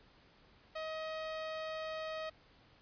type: tone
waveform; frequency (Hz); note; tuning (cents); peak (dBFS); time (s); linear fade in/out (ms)
sawtooth; 632; D#5; +27; -35; 0.75-2.3; 10
effects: pink hiss -64 dBFS RMS until 2.81 s + resampled to 11025 Hz